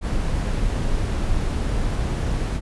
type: noise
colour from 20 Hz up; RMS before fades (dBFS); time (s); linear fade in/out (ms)
brown; -22; 0.01-2.61; 50
effects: resampled to 24000 Hz